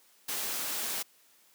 white noise, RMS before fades -34 dBFS, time 0.28-1.03 s, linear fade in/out 10 ms, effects white hiss -63 dBFS RMS until 1.54 s + high-pass 200 Hz 12 dB/octave

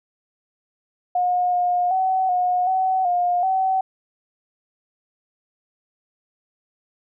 sine tone with pitch steps, 719 / 714 / 755 / 723 / 754 / 710 / 760 Hz, F#5 / F5 / F#5 / F#5 / F#5 / F5 / F#5, -50 / +38 / +35 / -40 / +32 / +28 / +46 cents, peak -17 dBFS, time 1.15-3.81 s, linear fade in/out 5 ms, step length 380 ms, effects none

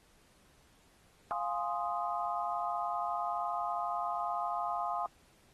sine chord, F minor seventh, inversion none, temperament equal, 698.5 / 830.6 / 1046.5 / 1244.5 Hz, F5 / Ab5 / C6 / Eb6, 0 / 0 / 0 / 0 cents, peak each -36 / -38 / -38 / -38 dBFS, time 1.31-5.06 s, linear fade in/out 0 ms, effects pink hiss -66 dBFS RMS until 5.53 s + AAC 32 kbps

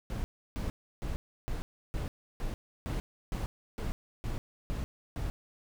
brown noise bursts, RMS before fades -34 dBFS, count 12, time 0.1-5.3 s, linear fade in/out 0 ms, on 140 ms, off 320 ms, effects none

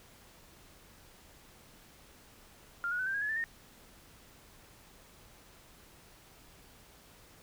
sine tone with pitch steps, 1396.9 / 1452.9 / 1511.1 / 1571.6 / 1634.6 / 1700 / 1768.1 / 1839 Hz, F6 / F#6 / F#6 / G6 / G#6 / G#6 / A6 / A#6, 0 / -32 / +36 / +4 / -28 / +40 / +8 / -24 cents, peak -31 dBFS, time 2.84-3.44 s, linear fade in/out 0 ms, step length 75 ms, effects pink hiss -58 dBFS RMS until 7.42 s

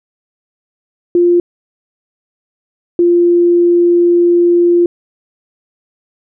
sine tone pair in turn, 349.2 / 347.3 Hz, F4 / F4, 0 / -10 cents, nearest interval unison, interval 10 cents, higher first, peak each -6 dBFS, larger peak neither, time 1.15-1.4 / 2.99-4.86 s, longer second, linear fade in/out 2 ms, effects none

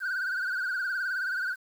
sine tone with vibrato, 1504 Hz, F#6, 28 cents sharp, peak -25 dBFS, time 0-1.56 s, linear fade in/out 50 ms, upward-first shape triangle, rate 19 Hz, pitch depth 110 cents each way, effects tanh soft clip ceiling -27 dBFS + 9-bit

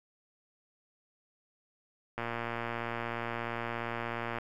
click train, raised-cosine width 0.5 ms, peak -20 dBFS, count 259, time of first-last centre 2.18-4.385 s, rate 117 Hz, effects 10-bit

